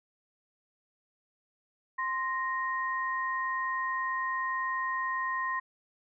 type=tone pair together; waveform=sine; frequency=1046.5 / 1864.7 Hz; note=C6 / A#6; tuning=0 / 0 cents; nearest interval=minor seventh; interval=1000 cents; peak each=-31 / -33 dBFS; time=1.98-5.6 s; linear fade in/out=10 ms; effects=none